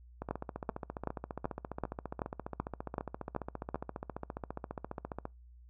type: two click trains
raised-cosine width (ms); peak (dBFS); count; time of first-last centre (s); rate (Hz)
1; -24 / -19; 75 / 10; 0.22-5.254 / 0.31-3.745; 14.7 / 2.62
effects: noise-tail reverb RT60 0.2 s tail -25 dB re dry + added 60 Hz sine -53 dBFS peak until 5.69 s